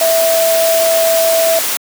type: tone in noise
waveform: sine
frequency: 658 Hz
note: E5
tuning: 3 cents flat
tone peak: -10 dBFS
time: 0.01-1.59 s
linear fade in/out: 2 ms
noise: white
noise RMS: -17 dBFS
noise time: 0-1.77 s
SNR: +4 dB
effects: high-pass 300 Hz 12 dB/octave